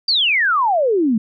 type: exponential sweep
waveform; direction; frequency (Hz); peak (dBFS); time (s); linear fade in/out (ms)
sine; down; 4777 to 207.7; -13; 0.08-1.18; 5
effects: none